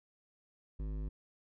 sine tone with hard clipping, 51.91 Hz, G#1, in tune, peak -38 dBFS, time 0.79-1.09 s, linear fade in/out 10 ms, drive 13 dB, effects none

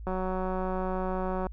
click train, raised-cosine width 1 ms, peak -19 dBFS, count 261, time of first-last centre 0.07-1.468 s, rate 186 Hz, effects added 54 Hz sine -38 dBFS peak until 1.52 s

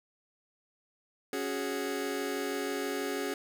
sawtooth chord, C# suspended fourth, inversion none, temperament just, 277.2 / 369.6 / 415.8 Hz, C#4 / F#4 / G#4, 0 / -2 / +2 cents, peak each -32 / -33 / -31 dBFS, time 1.33-3.34 s, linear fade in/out 2 ms, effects none

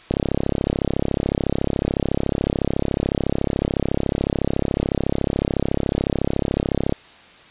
click train, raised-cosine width 2 ms, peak -6 dBFS, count 232, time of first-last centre 0.11-6.924 s, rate 33.9 Hz, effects white hiss -46 dBFS RMS until 7.5 s + resampled to 8000 Hz

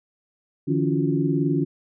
sine tone cluster, 150.1 / 168.9 / 281 / 340.2 / 364.1 Hz, D3 / E3 / C#4 / F4 / F#4, +38 / +42 / +24 / -45 / -28 cents, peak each -24 / -28 / -23 / -28 / -28 dBFS, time 0.67-1.65 s, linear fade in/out 20 ms, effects none

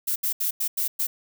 violet noise bursts at uneven times, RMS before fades -25 dBFS, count 6, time 0.07-0.16 / 0.23-0.33 / 0.4-0.51 / 0.6-0.68 / 0.77-0.88 / 0.99-1.07 s, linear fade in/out 10 ms, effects none

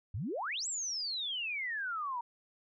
sine exponential two-way sweep, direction up then down, 82.8 to 7902 to 928 Hz, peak -34 dBFS, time 0.14-2.21 s, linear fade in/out 5 ms, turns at 0.67 s, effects none

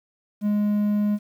triangle tone, 207.7 Hz, G#3, in tune, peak -17 dBFS, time 0.41-1.19 s, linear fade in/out 50 ms, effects 9-bit

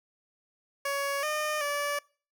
15% pulse tone with pitch steps, 560 / 608 / 578 Hz, C#5 / D#5 / D5, +18 / -40 / -28 cents, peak -22 dBFS, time 0.85-1.99 s, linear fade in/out 5 ms, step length 380 ms, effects noise-tail reverb RT60 0.4 s tail -24 dB re dry

